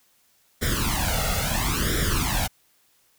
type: noise with flanger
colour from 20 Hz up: pink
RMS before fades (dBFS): -24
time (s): 0.61-2.48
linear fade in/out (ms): 20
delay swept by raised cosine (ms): 0.55 to 1.49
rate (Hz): 0.74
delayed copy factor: +0.9
effects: white hiss -63 dBFS RMS until 3.18 s